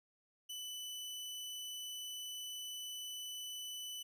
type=tone; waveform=sawtooth; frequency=2989 Hz; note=F#7; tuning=17 cents sharp; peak=-40 dBFS; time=0.49-4.03 s; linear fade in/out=10 ms; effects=none